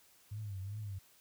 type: tone with vibrato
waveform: sine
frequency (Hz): 100.9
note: G#2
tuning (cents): -49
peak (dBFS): -39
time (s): 0.31-0.99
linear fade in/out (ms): 10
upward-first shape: triangle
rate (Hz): 2.6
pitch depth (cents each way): 140
effects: white hiss -65 dBFS RMS until 1.2 s